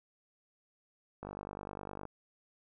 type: click train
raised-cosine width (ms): 1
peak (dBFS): -28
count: 42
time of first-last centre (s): 1.23-2.053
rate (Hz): 49.8
effects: none